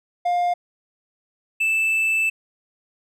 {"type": "tone pair in turn", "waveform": "triangle", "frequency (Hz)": [706, 2639], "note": ["F5", "E7"], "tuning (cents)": [19, 1], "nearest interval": "octave + major seventh", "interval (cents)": 2282, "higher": "second", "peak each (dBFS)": -16, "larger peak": "neither", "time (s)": [[0.25, 0.54], [1.6, 2.3]], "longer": "second", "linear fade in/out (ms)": 10, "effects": []}